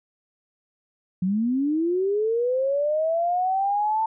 sine linear sweep, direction up, 176.6 to 895 Hz, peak -20 dBFS, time 1.22-4.06 s, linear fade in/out 5 ms, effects none

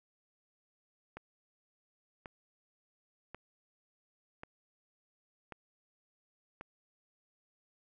click train, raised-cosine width 0.5 ms, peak -29 dBFS, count 6, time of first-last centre 1.17-6.611 s, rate 0.919 Hz, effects none

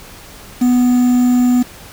triangle tone with quantisation, 247.4 Hz, B3, 3 cents sharp, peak -7 dBFS, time 0.61-1.63 s, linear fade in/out 10 ms, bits 5, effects pink hiss -37 dBFS RMS until 1.92 s

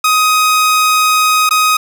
sawtooth tone with dropouts, 1255 Hz, D#6, 15 cents sharp, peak -5 dBFS, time 0.04-1.77 s, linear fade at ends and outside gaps 5 ms, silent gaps 1.492-1.508 s, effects 7-bit

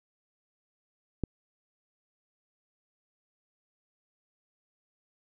click, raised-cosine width 3 ms, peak -16 dBFS, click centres 1.237 s, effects none

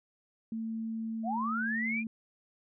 sine tone, 224.1 Hz, A3, 32 cents sharp, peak -33 dBFS, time 0.52-2.07 s, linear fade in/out 2 ms
sine linear sweep, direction up, 618 to 2460 Hz, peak -31 dBFS, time 1.23-2.04 s, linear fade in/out 50 ms
effects none

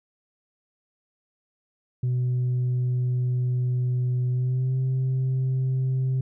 sine tone with pitch glide, 125 to 130.46 Hz, B2 to C3, +21 to -5 cents, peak -19 dBFS, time 2.03-6.21 s, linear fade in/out 5 ms, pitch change +74 cents, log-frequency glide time 4.3-4.77 s, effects tanh soft clip ceiling -20 dBFS

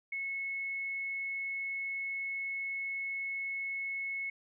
sine tone, 2192 Hz, C#7, 20 cents flat, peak -34 dBFS, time 0.12-4.3 s, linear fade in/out 5 ms, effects none

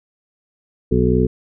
harmonic tone, 62 Hz, B1, 7 cents sharp, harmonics 1 / 2 / 3 / 4 / 6 / 7, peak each -20 / -20 / -20 / -20 / -20 / -20 dBFS, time 0.91-1.27 s, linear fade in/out 10 ms, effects none

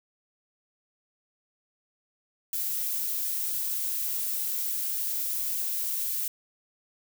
violet noise, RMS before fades -30 dBFS, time 2.53-6.28 s, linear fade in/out 2 ms, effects none

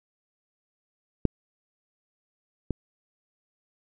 clicks, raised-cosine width 3 ms, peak -7 / -14 dBFS, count 2, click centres 1.253 / 2.707 s, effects none

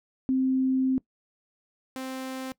sine / sawtooth tone pair in turn, 261.6 / 261.6 Hz, C4 / C4, 0 / 0 cents, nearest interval unison, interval 0 cents, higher neither, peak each -21 / -29 dBFS, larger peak first, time 0.29-0.98 / 1.96-2.52 s, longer first, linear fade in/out 0 ms, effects noise-tail reverb RT60 0.1 s tail -21 dB re dry

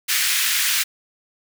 pink high-pass noise, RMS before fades -20 dBFS, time 0.08-0.84 s, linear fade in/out 20 ms, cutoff 1700 Hz, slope 24 dB/octave, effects none

